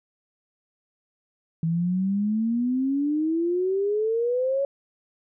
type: exponential sweep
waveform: sine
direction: up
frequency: 161 to 561 Hz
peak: -21 dBFS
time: 1.63-4.65 s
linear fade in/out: 2 ms
effects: none